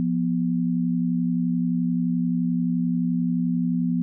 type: tone pair together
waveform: sine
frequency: 174.3 / 245.8 Hz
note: F3 / B3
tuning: -3 / -8 cents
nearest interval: tritone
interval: 595 cents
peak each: -23 dBFS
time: 0-4.02 s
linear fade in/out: 0 ms
effects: none